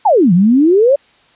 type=exponential two-way sweep; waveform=sine; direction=down then up; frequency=932.3 to 166 to 586 Hz; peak=-6 dBFS; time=0.05-0.96 s; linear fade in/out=10 ms; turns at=0.33 s; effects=white hiss -50 dBFS RMS until 1.35 s + resampled to 8000 Hz